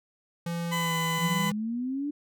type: tone with pitch glide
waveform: square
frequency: 170 to 164.3 Hz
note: F3 to E3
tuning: -46 to -5 cents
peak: -30 dBFS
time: 0.46-1.52 s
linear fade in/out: 5 ms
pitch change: -59 cents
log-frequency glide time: 0.74-0.96 s
type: tone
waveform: 20% pulse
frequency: 1005 Hz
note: B5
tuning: 30 cents sharp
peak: -23 dBFS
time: 0.71-1.51 s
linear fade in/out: 20 ms
type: exponential sweep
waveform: sine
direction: up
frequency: 167.4 to 297.2 Hz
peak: -28 dBFS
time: 1.18-2.11 s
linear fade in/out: 10 ms
effects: none